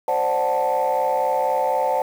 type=chord; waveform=sine; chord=D dominant seventh; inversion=third; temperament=equal; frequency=523.3 / 587.3 / 740 / 880 Hz; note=C5 / D5 / F#5 / A5; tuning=0 / 0 / 0 / 0 cents; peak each=-22 / -24 / -23 / -21 dBFS; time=0.08-2.02 s; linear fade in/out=2 ms; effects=tanh soft clip ceiling -12 dBFS + 7-bit